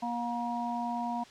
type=harmonic tone; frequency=238 Hz; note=A#3; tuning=36 cents sharp; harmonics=1 / 3 / 4; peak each=-35 / -35 / -35 dBFS; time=0.02-1.24 s; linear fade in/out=10 ms; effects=white hiss -53 dBFS RMS until 1.3 s + low-pass 5000 Hz 12 dB/octave